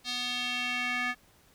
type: tone with band-pass filter sweep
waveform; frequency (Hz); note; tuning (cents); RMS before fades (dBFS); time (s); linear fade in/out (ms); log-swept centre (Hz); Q
square; 246.9; B3; 0; -32; 0.04-1.15; 50; 4100 to 1900; 2.7
effects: pink hiss -62 dBFS RMS until 1.54 s

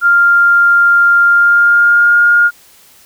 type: tone with pitch glide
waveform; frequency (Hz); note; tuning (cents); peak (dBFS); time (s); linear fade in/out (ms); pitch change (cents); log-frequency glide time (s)
sine; 1396.9 to 1418.9; F6 to F6; 0 to +27; -5; 0.01-2.51; 50; +27; 1.25-2.19
effects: white hiss -44 dBFS RMS until 3.05 s

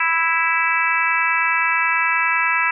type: harmonic tone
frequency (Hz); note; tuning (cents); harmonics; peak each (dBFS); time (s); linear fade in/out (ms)
329.6; E4; 0; 3 / 4 / 5 / 6 / 7 / 8; -23 / -23 / -23 / -23 / -23 / -23; 0-2.71; 5
effects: none

